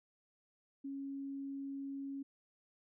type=tone; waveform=sine; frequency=275.5 Hz; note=C#4; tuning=11 cents flat; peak=-40 dBFS; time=0.84-2.23 s; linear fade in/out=10 ms; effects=none